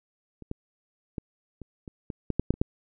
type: clicks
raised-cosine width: 3 ms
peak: -30 / -19 / -19 / -27 / -27 / -21 / -14 / -10 / -7 / -28 / -9 dBFS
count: 11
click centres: 0.423 / 0.514 / 1.182 / 1.617 / 1.878 / 2.102 / 2.303 / 2.396 / 2.506 / 2.54 / 2.615 s
effects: none